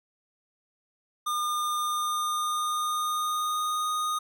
square tone with pitch glide, 1211 to 1237.2 Hz, D#6 to D#6, -47 to -10 cents, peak -27 dBFS, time 1.26-4.19 s, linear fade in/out 10 ms, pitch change +37 cents, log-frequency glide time 1.78-3.9 s, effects none

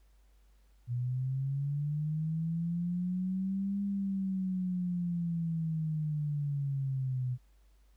sine linear two-way sweep, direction up then down, 119.8 to 200.9 to 124 Hz, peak -30 dBFS, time 0.87-7.38 s, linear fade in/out 50 ms, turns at 3.82 s, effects added 50 Hz sine -60 dBFS peak until 7.96 s + pink hiss -74 dBFS RMS until 7.96 s

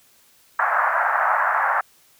white band-pass noise, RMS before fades -20 dBFS, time 0.59-1.81 s, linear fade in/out 5 ms, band 660 to 1700 Hz, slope 48 dB/octave, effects white hiss -56 dBFS RMS until 2.19 s

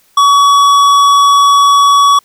sine tone with tanh clipping, 1131 Hz, C#6, 34 cents sharp, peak -6 dBFS, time 0.17-2.19 s, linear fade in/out 5 ms, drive 14 dB, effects white hiss -51 dBFS RMS until 2.24 s

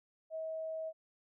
sine tone, 640 Hz, D#5, 49 cents sharp, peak -37 dBFS, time 0.3-0.93 s, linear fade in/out 50 ms, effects none

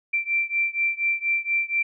sine beating tone pair, 2349 / 2353.2 Hz, D7 / D7, 0 / +3 cents, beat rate 4.2 Hz, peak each -24 / -25 dBFS, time 0.13-1.83 s, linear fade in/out 10 ms, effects none

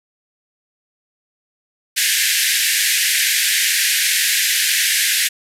pink band-pass noise, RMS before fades -17 dBFS, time 1.96-5.29 s, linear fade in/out 20 ms, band 1600 to 14000 Hz, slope 96 dB/octave, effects none

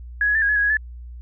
sine tone with pitch steps, 1670 / 1680 / 1772 / 1642 / 1701 / 1653 / 1666 / 1733 Hz, G#6 / G#6 / A6 / G#6 / G#6 / G#6 / G#6 / A6, +9 / +19 / +12 / -20 / +41 / -9 / +5 / -27 cents, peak -16 dBFS, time 0.21-0.77 s, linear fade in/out 2 ms, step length 70 ms, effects added 60 Hz sine -34 dBFS peak until 1.21 s

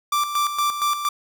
45% pulse tone with tremolo, 1174.7 Hz, D6, in tune, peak -18 dBFS, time 0.12-1.09 s, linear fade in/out 5 ms, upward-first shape square, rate 4.3 Hz, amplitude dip 60%, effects none

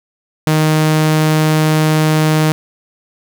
sawtooth tone, 155.56 Hz, D#3, in tune, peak -6 dBFS, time 0.47-2.52 s, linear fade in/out 0 ms, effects none

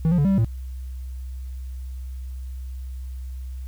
triangle tone with pitch steps, 161.2 / 176.6 / 143.9 / 195.2 / 194 / 113.4 Hz, E3 / F3 / D3 / G3 / G3 / A#2, -38 / +20 / -35 / -7 / -18 / -47 cents, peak -14 dBFS, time 0.05-0.446 s, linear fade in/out 0 ms, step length 66 ms, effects added 64 Hz sine -30 dBFS peak until 3.67 s + white hiss -58 dBFS RMS until 3.67 s

